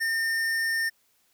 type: tone with tanh clipping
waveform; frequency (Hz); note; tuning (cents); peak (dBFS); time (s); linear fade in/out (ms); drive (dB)
sine; 1814; A#6; -48; -26; 0-0.9; 20; 17
effects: white hiss -67 dBFS RMS until 1.33 s